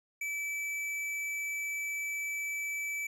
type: tone with tanh clipping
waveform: sine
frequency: 2308 Hz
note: D7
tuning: 31 cents flat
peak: -35 dBFS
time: 0.21-3.07 s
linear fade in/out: 5 ms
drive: 15 dB
effects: none